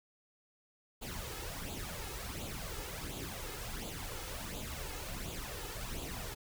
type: noise with flanger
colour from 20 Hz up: pink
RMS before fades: -42 dBFS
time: 1.01-6.35 s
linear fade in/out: 20 ms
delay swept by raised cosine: 0.27 to 2.37 ms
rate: 1.4 Hz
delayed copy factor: +0.65
effects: none